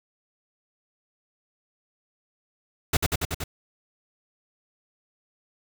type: noise with echo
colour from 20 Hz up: pink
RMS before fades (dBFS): -21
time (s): 2.93-2.97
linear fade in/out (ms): 5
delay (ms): 94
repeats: 5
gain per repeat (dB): -2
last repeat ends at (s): 3.44
effects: none